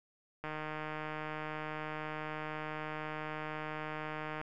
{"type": "click train", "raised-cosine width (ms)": 0.5, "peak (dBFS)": -25, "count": 613, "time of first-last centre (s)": [0.44, 4.414], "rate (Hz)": 154, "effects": []}